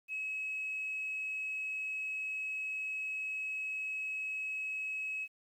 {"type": "tone", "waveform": "sine", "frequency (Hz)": 2567, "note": "E7", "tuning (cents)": -47, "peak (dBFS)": -34, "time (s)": [0.08, 5.28], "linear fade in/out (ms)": 50, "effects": ["tanh soft clip ceiling -31 dBFS", "11-bit"]}